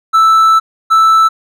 triangle tone pair in turn, 1318.5 / 1318.5 Hz, E6 / E6, 0 / 0 cents, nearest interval unison, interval 0 cents, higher neither, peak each -3 dBFS, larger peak neither, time 0.13-0.6 / 0.9-1.29 s, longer first, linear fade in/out 20 ms, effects none

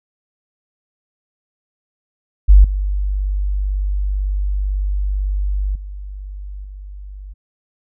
sine tone with level steps, 49 Hz, G1, in tune, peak -3 / -16 / -27 / -30 dBFS, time 2.48-7.34 s, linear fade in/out 20 ms, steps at 2.64 / 5.75 / 6.64 s, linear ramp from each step 5 ms, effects none

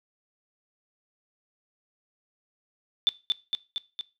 sine tone with echo, 3528 Hz, A7, 4 cents sharp, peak -17 dBFS, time 3.07-3.09 s, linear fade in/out 0 ms, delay 230 ms, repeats 4, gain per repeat -3 dB, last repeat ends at 4.01 s, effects noise-tail reverb RT60 0.3 s tail -19 dB re dry

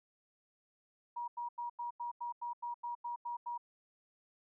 sine tone bursts, 955 Hz, A#5, 42 cents sharp, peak -37 dBFS, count 12, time 1.16-3.579 s, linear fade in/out 10 ms, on 120 ms, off 89 ms, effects none

